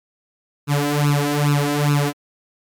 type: tone with flanger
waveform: sawtooth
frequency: 145.4 Hz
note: D3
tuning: 17 cents flat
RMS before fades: -18 dBFS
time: 0.67-2.13 s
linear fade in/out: 50 ms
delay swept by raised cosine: 0.75 to 3.05 ms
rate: 2.4 Hz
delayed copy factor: +1
effects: MP3 96 kbps